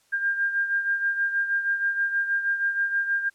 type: beating tone pair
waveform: sine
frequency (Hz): 1601 / 1607.3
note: G6 / G6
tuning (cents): +36 / +43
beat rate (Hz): 6.3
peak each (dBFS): -23 / -30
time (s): 0.12-3.3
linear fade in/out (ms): 20
effects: white hiss -64 dBFS RMS until 3.34 s + low-pass 10000 Hz 12 dB/octave